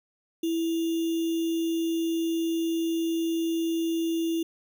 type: tone with sample-and-hold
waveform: sine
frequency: 330.4 Hz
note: E4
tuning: 4 cents sharp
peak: -24 dBFS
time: 0.43-4.43 s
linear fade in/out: 5 ms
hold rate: 3150 Hz
effects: none